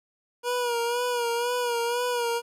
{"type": "tone with vibrato", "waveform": "25% pulse", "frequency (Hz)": 480.1, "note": "B4", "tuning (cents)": -49, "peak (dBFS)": -21, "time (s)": [0.43, 2.42], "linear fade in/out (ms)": 50, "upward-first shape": "sine", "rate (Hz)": 2, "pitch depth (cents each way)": 49, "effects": ["resampled to 32000 Hz", "10-bit"]}